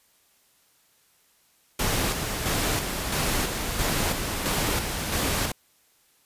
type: noise with tremolo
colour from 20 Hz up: pink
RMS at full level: -25 dBFS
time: 1.79-5.52 s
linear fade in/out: 5 ms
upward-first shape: square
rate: 1.5 Hz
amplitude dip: 40%
effects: white hiss -63 dBFS RMS until 6.25 s + resampled to 32000 Hz